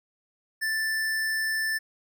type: tone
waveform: square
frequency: 1764 Hz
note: A6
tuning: 4 cents sharp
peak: -26 dBFS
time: 0.61-1.79 s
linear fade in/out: 20 ms
effects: none